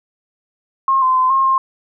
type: tone with pitch steps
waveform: sine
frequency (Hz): 1073 / 1034 / 1028 / 1072 / 1063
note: C6 / C6 / C6 / C6 / C6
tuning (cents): +43 / -21 / -31 / +42 / +27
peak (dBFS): -11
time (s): 0.88-1.58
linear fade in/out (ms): 2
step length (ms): 140
effects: none